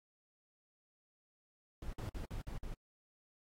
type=noise bursts; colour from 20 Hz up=brown; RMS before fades=-42 dBFS; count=6; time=1.82-2.74 s; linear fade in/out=2 ms; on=110 ms; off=52 ms; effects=AAC 48 kbps